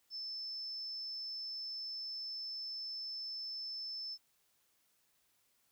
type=tone; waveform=sine; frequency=5274 Hz; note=E8; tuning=in tune; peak=-40 dBFS; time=0.1-4.18 s; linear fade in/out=50 ms; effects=white hiss -75 dBFS RMS until 5.71 s